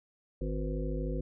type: harmonic tone with a mistuned harmonic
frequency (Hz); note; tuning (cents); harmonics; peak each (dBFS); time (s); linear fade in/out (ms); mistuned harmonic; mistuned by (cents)
51.6; G#1; -10; 1 / 3 / 5 / 7 / 9 / 10; -33 / -38 / -40 / -41 / -43 / -43; 0.41-1.21; 5; 9; +67
effects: none